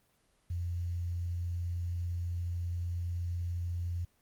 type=tone with quantisation; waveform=sine; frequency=86.9 Hz; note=F2; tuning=8 cents flat; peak=-32 dBFS; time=0.5-4.05 s; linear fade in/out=5 ms; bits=10; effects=pink hiss -71 dBFS RMS until 4.21 s + Opus 24 kbps